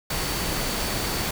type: tone in noise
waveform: sine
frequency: 4500 Hz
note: C#8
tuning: 25 cents sharp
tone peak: -37 dBFS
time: 0.1-1.28 s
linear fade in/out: 5 ms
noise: pink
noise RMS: -27 dBFS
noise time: 0.1-1.31 s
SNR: -13 dB
effects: none